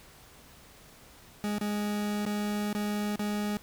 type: tone with dropouts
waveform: 40% pulse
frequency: 207.7 Hz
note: G#3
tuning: in tune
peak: -28 dBFS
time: 1.44-3.57 s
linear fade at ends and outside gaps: 0 ms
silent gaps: 1.584-1.612 / 2.253-2.264 / 2.729-2.75 / 3.158-3.194 s
effects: pink hiss -54 dBFS RMS until 3.62 s